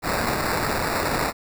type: noise with sample-and-hold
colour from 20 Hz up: white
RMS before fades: -24 dBFS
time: 0.02-1.33 s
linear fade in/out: 50 ms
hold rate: 3150 Hz
effects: none